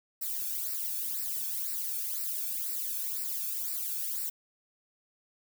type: noise with flanger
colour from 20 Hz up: violet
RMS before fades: -34 dBFS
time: 0.21-4.3 s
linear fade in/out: 10 ms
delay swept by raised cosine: 0.3 to 1.03 ms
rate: 2 Hz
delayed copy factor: -0.8
effects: none